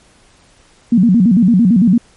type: tone with vibrato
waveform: sine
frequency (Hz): 207.7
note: G#3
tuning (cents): 0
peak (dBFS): -6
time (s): 0.92-1.98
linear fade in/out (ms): 5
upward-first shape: square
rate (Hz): 8.9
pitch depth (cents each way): 220
effects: pink hiss -49 dBFS RMS until 2.16 s + MP3 48 kbps